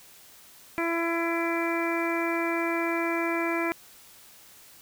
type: harmonic tone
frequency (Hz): 335.4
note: E4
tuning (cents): +30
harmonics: 1 / 2 / 3 / 4 / 5 / 6 / 7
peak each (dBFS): -28 / -33 / -34 / -36 / -37 / -36 / -33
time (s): 0.78-3.72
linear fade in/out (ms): 0
effects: white hiss -52 dBFS RMS until 4.81 s